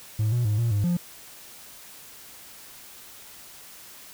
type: tone with pitch steps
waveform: triangle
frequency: 108.2 / 121 / 105.5 / 117.1 / 102.5 / 174.9 Hz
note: A2 / B2 / G#2 / A#2 / G#2 / F3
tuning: -29 / -35 / +28 / +8 / -22 / +3 cents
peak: -18 dBFS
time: 0.19-0.97 s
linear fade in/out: 5 ms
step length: 130 ms
effects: tanh soft clip ceiling -15 dBFS + white hiss -46 dBFS RMS until 4.13 s